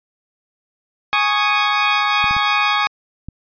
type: chord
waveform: 20% pulse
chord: Ab suspended fourth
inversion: none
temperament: equal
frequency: 830.6 / 1108.7 / 1244.5 Hz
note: Ab5 / Db6 / Eb6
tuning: 0 / 0 / 0 cents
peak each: -14 dBFS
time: 1.13-2.87 s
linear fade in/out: 0 ms
type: clicks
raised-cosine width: 5 ms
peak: -18 dBFS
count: 4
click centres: 2.242 / 2.31 / 2.366 / 3.286 s
effects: resampled to 11025 Hz